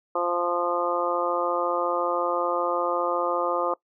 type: harmonic tone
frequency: 174.61 Hz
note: F3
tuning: in tune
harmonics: 2 / 3 / 4 / 5 / 6 / 7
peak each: -31 / -27 / -32 / -32 / -31 / -29 dBFS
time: 0.15-3.74 s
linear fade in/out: 5 ms
effects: noise-tail reverb RT60 0.1 s tail -21 dB re dry